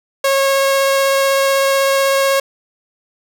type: tone with vibrato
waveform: sawtooth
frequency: 546 Hz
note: C#5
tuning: 26 cents flat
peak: -8 dBFS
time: 0.24-2.4 s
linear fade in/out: 5 ms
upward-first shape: triangle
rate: 16 Hz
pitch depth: 9 cents each way
effects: none